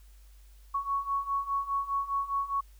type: beating tone pair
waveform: sine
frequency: 1108.7 / 1113.6 Hz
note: C#6 / C#6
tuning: 0 / +8 cents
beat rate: 4.9 Hz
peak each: -33 / -30 dBFS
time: 0.74-2.61 s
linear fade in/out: 10 ms
effects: added 50 Hz sine -51 dBFS peak until 2.79 s + white hiss -65 dBFS RMS until 2.79 s